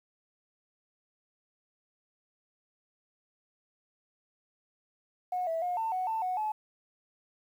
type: tone with pitch steps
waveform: sine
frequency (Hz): 727 / 655 / 716 / 896 / 741 / 890 / 736 / 858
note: F#5 / E5 / F5 / A5 / F#5 / A5 / F#5 / A5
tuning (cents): -31 / -11 / +43 / +31 / +2 / +20 / -9 / -44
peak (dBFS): -28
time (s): 5.32-6.52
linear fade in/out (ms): 5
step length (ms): 150
effects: tanh soft clip ceiling -24 dBFS + 10-bit